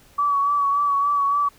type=tone with vibrato; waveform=sine; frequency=1138 Hz; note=C#6; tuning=45 cents sharp; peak=-17 dBFS; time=0.18-1.49 s; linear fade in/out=10 ms; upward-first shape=sine; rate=3.5 Hz; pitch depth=33 cents each way; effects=pink hiss -53 dBFS RMS until 1.58 s